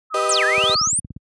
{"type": "tone with vibrato", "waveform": "sine", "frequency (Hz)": 1259, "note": "D#6", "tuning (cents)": 20, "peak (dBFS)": -22, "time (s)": [0.1, 0.9], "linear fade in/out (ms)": 50, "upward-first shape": "sine", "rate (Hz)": 16, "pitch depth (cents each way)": 54}
{"type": "chord", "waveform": "35% pulse", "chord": "G augmented", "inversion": "none", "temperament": "equal", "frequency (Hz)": [392, 493.9, 622.3], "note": ["G4", "B4", "D#5"], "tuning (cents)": [0, 0, 0], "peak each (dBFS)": [-24, -25, -21], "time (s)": [0.14, 0.75], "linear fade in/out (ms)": 5}
{"type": "exponential two-way sweep", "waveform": "sine", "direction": "down then up", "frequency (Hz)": [9670, 1582, 9670], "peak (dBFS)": -17, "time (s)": [0.29, 1], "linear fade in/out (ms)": 5, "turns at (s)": 0.44}
{"type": "click train", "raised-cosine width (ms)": 5, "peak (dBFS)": -20, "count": 11, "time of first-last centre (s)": [0.58, 1.165], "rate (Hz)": 17.1}
{"effects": ["high-pass 80 Hz 12 dB/octave", "resampled to 24000 Hz"]}